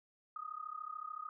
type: tone with amplitude modulation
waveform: sine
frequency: 1244.5 Hz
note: D#6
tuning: in tune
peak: -38 dBFS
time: 0.36-1.29 s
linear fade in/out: 2 ms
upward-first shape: sine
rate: 33.6 Hz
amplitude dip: 90%
effects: none